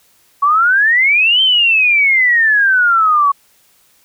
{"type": "exponential two-way sweep", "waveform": "sine", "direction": "up then down", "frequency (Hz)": [1109, 3143, 1109], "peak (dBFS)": -8, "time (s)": [0.42, 3.32], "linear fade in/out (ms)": 10, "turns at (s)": 1.42, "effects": ["white hiss -53 dBFS RMS until 4.04 s"]}